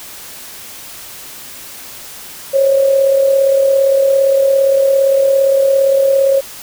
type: tone with amplitude modulation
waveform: sine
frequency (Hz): 545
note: C#5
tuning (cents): -29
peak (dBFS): -6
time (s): 2.53-6.41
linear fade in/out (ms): 20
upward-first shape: sine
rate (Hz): 37.5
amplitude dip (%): 45
effects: white hiss -32 dBFS RMS until 6.62 s